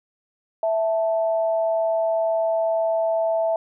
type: tone pair together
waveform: sine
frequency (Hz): 658 / 880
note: E5 / A5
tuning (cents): -3 / 0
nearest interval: perfect fourth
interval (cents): 503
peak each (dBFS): -19 / -29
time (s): 0.63-3.56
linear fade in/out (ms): 2
effects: none